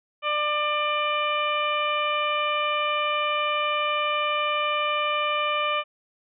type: harmonic tone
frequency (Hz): 596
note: D5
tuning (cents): +25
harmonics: 1 / 2 / 3 / 4 / 5 / 6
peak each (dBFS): -29 / -25 / -37 / -29 / -31 / -43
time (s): 0.22-5.84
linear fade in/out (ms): 50
effects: none